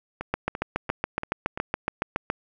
two click trains, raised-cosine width 0.5 ms, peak -16 / -9 dBFS, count 5 / 15, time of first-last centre 0.21-1.575 / 0.34-2.301 s, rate 2.93 / 7.14 Hz, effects none

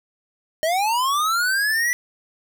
square linear sweep, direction up, 611 to 1975.5 Hz, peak -19 dBFS, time 0.63-1.93 s, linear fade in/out 0 ms, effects none

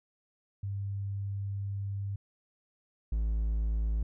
sine / triangle tone pair in turn, 99.4 / 54.42 Hz, G2 / A1, +25 / -18 cents, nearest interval minor seventh, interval 1043 cents, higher first, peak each -32 / -25 dBFS, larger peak second, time 0.63-2.16 / 3.12-4.03 s, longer first, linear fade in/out 5 ms, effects none

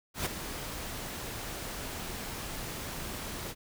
pink noise with ADSR envelope, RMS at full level -30 dBFS, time 0.14-3.55 s, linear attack 120 ms, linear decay 8 ms, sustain -9 dB, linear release 52 ms, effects none

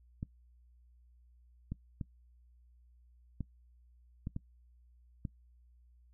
clicks, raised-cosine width 5 ms, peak -25 dBFS, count 7, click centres 0.229 / 1.72 / 2.012 / 3.407 / 4.271 / 4.364 / 5.252 s, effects noise-tail reverb RT60 0.1 s tail -21 dB re dry + added 60 Hz sine -60 dBFS peak until 6.13 s

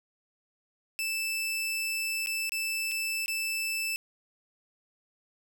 sawtooth tone with dropouts, 2640 Hz, E7, 2 cents sharp, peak -26 dBFS, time 0.99-3.96 s, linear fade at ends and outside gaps 0 ms, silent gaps 2.261-2.271 / 2.494-2.52 / 2.913-2.917 / 3.26-3.281 s, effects none

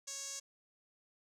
sawtooth tone with band-pass filter, 552 Hz, C#5, 7 cents flat, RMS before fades -44 dBFS, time 0.07-0.4 s, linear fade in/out 10 ms, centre 6600 Hz, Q 4.7, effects none

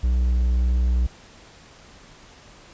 triangle tone with vibrato, 61.3 Hz, B1, 12 cents flat, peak -15 dBFS, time 0.03-1.07 s, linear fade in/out 10 ms, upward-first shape sine, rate 1.7 Hz, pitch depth 10 cents each way, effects pink hiss -48 dBFS RMS until 2.73 s + resampled to 16000 Hz

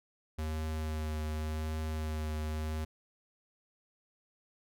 square tone with vibrato, 77.78 Hz, D#2, in tune, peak -34 dBFS, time 0.38-2.85 s, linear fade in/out 10 ms, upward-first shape triangle, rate 0.88 Hz, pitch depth 18 cents each way, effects none

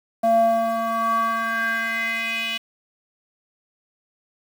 square tone with band-pass filter sweep, 227.2 Hz, A#3, 44 cents flat, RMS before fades -22 dBFS, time 0.23-2.58 s, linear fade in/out 10 ms, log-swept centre 620 to 2900 Hz, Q 5.2, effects 7-bit

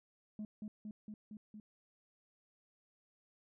sine tone with echo, 212.3 Hz, G#3, 38 cents sharp, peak -38 dBFS, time 0.39-0.45 s, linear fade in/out 2 ms, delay 230 ms, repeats 5, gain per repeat -2 dB, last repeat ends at 1.6 s, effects tanh soft clip ceiling -39 dBFS

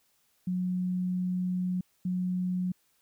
sine tone pair in turn, 181.9 / 181.9 Hz, F#3 / F#3, -29 / -29 cents, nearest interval unison, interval 0 cents, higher neither, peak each -27 dBFS, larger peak neither, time 0.47-1.81 / 2.05-2.72 s, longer first, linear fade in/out 5 ms, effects white hiss -70 dBFS RMS until 3.01 s

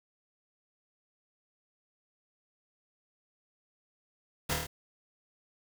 pink noise with echo, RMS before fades -31 dBFS, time 4.49-4.54 s, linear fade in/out 10 ms, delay 26 ms, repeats 5, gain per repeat -2 dB, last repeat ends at 4.67 s, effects none

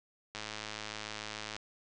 click train, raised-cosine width 0.2 ms, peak -22 dBFS, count 131, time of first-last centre 0.35-1.565 s, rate 107 Hz, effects resampled to 22050 Hz

